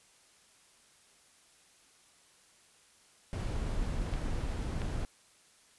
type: noise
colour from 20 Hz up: brown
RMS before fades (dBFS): -34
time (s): 3.33-5.05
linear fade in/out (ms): 0
type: clicks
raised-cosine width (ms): 0.3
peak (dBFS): -25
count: 2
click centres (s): 4.138 / 4.818
effects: white hiss -63 dBFS RMS until 5.78 s + resampled to 24000 Hz